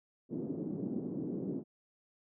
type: band-pass noise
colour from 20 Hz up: white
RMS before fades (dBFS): -38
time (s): 0.29-1.64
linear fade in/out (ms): 50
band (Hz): 170 to 320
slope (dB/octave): 24
effects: none